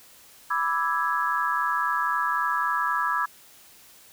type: chord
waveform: sine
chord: E dominant seventh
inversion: second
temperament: equal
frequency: 987.8 / 1174.7 / 1318.5 / 1661.2 Hz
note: B5 / D6 / E6 / G#6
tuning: 0 / 0 / 0 / 0 cents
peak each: -28 dBFS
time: 0.5-3.26 s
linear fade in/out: 10 ms
effects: white hiss -52 dBFS RMS until 4.12 s